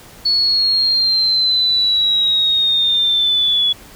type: linear sweep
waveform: sine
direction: down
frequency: 4412 to 3385 Hz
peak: -12 dBFS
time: 0.25-3.73 s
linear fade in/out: 10 ms
effects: pink hiss -41 dBFS RMS until 3.95 s